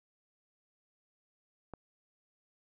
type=click; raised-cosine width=1 ms; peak=-29 dBFS; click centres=1.737 s; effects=none